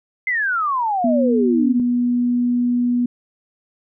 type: exponential sweep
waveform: sine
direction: down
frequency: 2100 to 234.4 Hz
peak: -17 dBFS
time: 0.27-1.8 s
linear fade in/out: 2 ms
type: tone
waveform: sine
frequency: 243.6 Hz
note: B3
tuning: 24 cents flat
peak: -15 dBFS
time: 1.04-3.06 s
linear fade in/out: 5 ms
effects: none